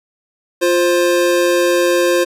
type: tone pair together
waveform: square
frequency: 350.4 / 525 Hz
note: F4 / C5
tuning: +6 / +6 cents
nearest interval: perfect fifth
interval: 700 cents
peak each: -15 dBFS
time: 0.61-2.25 s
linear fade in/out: 20 ms
effects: resampled to 32000 Hz